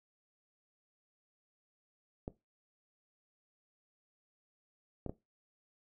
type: clicks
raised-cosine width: 2 ms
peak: -25 dBFS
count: 3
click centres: 2.279 / 5.063 / 5.095 s
effects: noise-tail reverb RT60 0.2 s tail -17 dB re dry